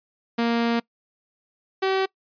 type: tone pair in turn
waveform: sawtooth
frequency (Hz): 233.5 / 382.8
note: A#3 / G4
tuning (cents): +3 / -41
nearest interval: major sixth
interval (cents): 856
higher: second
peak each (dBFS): -16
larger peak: neither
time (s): 0.38-0.8 / 1.82-2.06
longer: first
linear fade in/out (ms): 10
effects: noise-tail reverb RT60 0.1 s tail -24 dB re dry + resampled to 11025 Hz